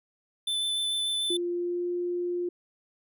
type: tone with vibrato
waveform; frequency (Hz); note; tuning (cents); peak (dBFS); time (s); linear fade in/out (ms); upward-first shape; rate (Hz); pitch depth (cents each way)
square; 3520; A7; 0; -27; 0.47-1.37; 5; sine; 6.8; 9
type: tone with pitch glide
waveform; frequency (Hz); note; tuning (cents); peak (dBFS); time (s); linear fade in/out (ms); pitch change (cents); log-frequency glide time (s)
sine; 349.2 to 352.4; F4 to F4; 0 to +16; -27; 1.3-2.49; 5; +16; 1.5-1.89
effects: none